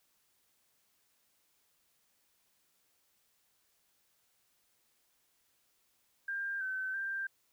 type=tone with pitch steps; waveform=sine; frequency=1596 / 1531 / 1581 Hz; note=G6 / G6 / G6; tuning=+31 / -41 / +14 cents; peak=-34 dBFS; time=6.28-7.27 s; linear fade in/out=5 ms; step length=330 ms; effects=white hiss -74 dBFS RMS until 7.52 s